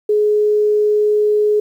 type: tone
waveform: sine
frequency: 420.8 Hz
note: G#4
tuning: 23 cents sharp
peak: -11 dBFS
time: 0.09-1.6 s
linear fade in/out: 5 ms
effects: 8-bit

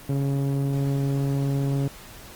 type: tone with low-pass filter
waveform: sawtooth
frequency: 138.59 Hz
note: C#3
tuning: in tune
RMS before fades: -24 dBFS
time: 0.09-1.88 s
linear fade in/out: 5 ms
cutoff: 440 Hz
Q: 0.69
effects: pink hiss -44 dBFS RMS until 2.35 s + Opus 24 kbps

